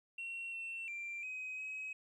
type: tone with pitch steps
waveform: sine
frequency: 2728 / 2701 / 2365 / 2524 / 2545 Hz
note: F7 / E7 / D7 / D#7 / D#7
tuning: -41 / +42 / +12 / +24 / +39 cents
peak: -39 dBFS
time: 0.18-1.93 s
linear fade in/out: 5 ms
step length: 350 ms
effects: tanh soft clip ceiling -38 dBFS + 13-bit